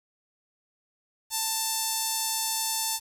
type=tone with notch filter; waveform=5% pulse; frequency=889 Hz; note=A5; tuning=18 cents sharp; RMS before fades=-29 dBFS; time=1.3-3 s; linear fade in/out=50 ms; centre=2100 Hz; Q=0.7; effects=9-bit